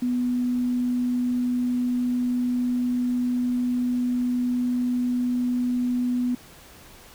sine tone, 246.9 Hz, B3, in tune, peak -21 dBFS, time 0.02-6.35 s, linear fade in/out 5 ms, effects pink hiss -48 dBFS RMS until 7.14 s

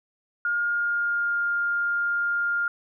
sine tone with pitch glide, 1419 to 1405.9 Hz, F6 to F6, +27 to +11 cents, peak -22 dBFS, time 0.45-2.68 s, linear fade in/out 2 ms, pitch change -16 cents, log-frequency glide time 0.58-1.53 s, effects none

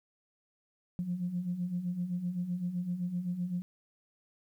sine beating tone pair, 172.1 / 179.9 Hz, F3 / F#3, -25 / -48 cents, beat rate 7.8 Hz, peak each -38 / -32 dBFS, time 0.99-3.62 s, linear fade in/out 0 ms, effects tanh soft clip ceiling -24 dBFS + 11-bit

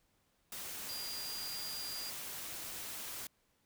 sine tone in noise, 4800 Hz, D8, 37 cents sharp, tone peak -42 dBFS, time 0.89-2.1 s, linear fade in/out 2 ms, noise white, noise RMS -44 dBFS, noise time 0.52-3.27 s, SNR -1 dB, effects pink hiss -75 dBFS RMS until 3.65 s

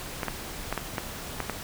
clicks, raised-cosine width 0.5 ms, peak -13 dBFS, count 7, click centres 0.232 / 0.283 / 0.726 / 0.777 / 0.982 / 1.403 / 1.497 s, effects pink hiss -38 dBFS RMS until 1.63 s

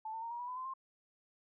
sine tone with pitch steps, 876 / 900.1 / 924.9 / 950.3 / 976.5 / 1003.4 / 1031 / 1059.3 Hz, A5 / A5 / A#5 / A#5 / B5 / B5 / C6 / C6, -8 / +39 / -14 / +33 / -20 / +27 / -26 / +21 cents, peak -39 dBFS, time 0.05-0.738 s, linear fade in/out 5 ms, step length 86 ms, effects none

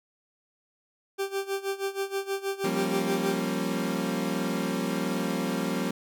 40% pulse tone with tremolo, 391.9 Hz, G4, in tune, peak -25 dBFS, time 1.18-3.41 s, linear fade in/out 20 ms, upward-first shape sine, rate 6.3 Hz, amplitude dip 85%
30% pulse chord, G half-diminished seventh, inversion third, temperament equal with one note detuned, 174.61 / 196 / 233.1 / 273.2 Hz, F3 / G3 / Bb3 / Db4, 0 / 0 / 0 / -25 cents, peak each -30 dBFS, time 2.64-5.91 s, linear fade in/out 5 ms
effects none

